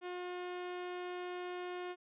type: tone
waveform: sawtooth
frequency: 358.5 Hz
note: F4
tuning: 45 cents sharp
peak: -36 dBFS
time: 0.01-1.96 s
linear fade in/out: 50 ms
effects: resampled to 8000 Hz